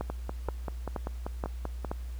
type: two click trains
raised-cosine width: 1 ms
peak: -18 / -20 dBFS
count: 5 / 10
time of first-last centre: 0.01-1.915 / 0.1-1.848 s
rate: 2.1 / 5.15 Hz
effects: added 60 Hz sine -35 dBFS peak until 2.19 s + pink hiss -57 dBFS RMS until 2.19 s